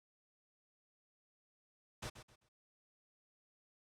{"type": "noise with echo", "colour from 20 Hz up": "pink", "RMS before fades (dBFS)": -44, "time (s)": [2.02, 2.1], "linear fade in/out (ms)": 10, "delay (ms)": 130, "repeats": 3, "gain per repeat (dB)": -11, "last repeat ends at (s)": 2.49, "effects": ["low-pass 9000 Hz 12 dB/octave"]}